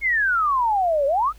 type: exponential two-way sweep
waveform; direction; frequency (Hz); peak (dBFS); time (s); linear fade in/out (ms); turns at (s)
sine; down then up; 2205 to 540 to 1344; -17; 0.01-1.33; 50; 1.06
effects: added 50 Hz sine -44 dBFS peak until 1.38 s + pink hiss -55 dBFS RMS until 1.38 s